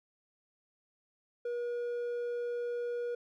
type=tone with hard clipping; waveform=sine; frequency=480 Hz; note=B4; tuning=49 cents flat; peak=-34 dBFS; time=1.45-3.15 s; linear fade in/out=5 ms; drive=3 dB; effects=none